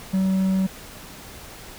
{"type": "tone", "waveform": "triangle", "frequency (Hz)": 190, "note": "F#3", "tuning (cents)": 46, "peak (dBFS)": -16, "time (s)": [0.13, 0.67], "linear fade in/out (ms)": 10, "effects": ["pink hiss -41 dBFS RMS until 1.78 s"]}